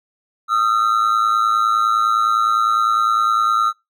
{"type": "ring-modulated tone", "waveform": "triangle", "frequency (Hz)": 1293, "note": "E6", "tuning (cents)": -34, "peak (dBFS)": -9, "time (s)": [0.48, 3.73], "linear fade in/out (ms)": 50, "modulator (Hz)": 54.9, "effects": ["noise-tail reverb RT60 0.2 s tail -25 dB re dry"]}